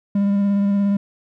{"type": "tone with vibrato", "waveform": "triangle", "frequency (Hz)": 200.5, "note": "G3", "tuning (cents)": 39, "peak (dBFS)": -13, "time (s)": [0.15, 0.97], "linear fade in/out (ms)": 5, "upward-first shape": "square", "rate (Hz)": 17, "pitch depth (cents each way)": 13, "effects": []}